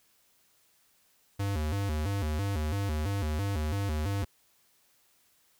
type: tone with vibrato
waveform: square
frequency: 87.3 Hz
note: F2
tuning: in tune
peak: -29 dBFS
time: 1.39-4.25 s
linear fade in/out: 10 ms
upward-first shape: square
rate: 3 Hz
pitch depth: 230 cents each way
effects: white hiss -67 dBFS RMS until 5.59 s